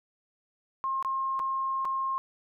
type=tone with dropouts; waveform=sine; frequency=1068 Hz; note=C6; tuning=35 cents sharp; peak=-27 dBFS; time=0.84-2.18 s; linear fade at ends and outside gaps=0 ms; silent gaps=1.026-1.048 / 1.393-1.399 / 1.848-1.853 s; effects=none